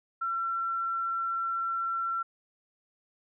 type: tone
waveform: sine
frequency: 1354 Hz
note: E6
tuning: 46 cents sharp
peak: -28 dBFS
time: 0.21-2.23 s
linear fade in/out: 10 ms
effects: none